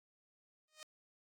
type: tone with exponential growth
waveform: 5% pulse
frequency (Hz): 619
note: D#5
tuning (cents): -9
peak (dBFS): -35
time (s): 0.68-0.83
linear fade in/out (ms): 1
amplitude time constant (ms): 32
effects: AAC 64 kbps